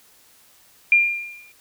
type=tone with exponential decay; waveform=sine; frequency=2398 Hz; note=D7; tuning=36 cents sharp; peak=-9 dBFS; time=0.92-1.52 s; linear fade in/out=2 ms; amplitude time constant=130 ms; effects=white hiss -54 dBFS RMS until 1.6 s